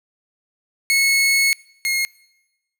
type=tone pair in turn; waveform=sawtooth; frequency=2191 / 2152 Hz; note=C#7 / C7; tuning=-21 / +48 cents; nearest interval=unison; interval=31 cents; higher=first; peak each=-11 / -15 dBFS; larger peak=first; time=0.9-1.53 / 1.85-2.05 s; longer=first; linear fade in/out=0 ms; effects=noise-tail reverb RT60 1.0 s tail -24 dB re dry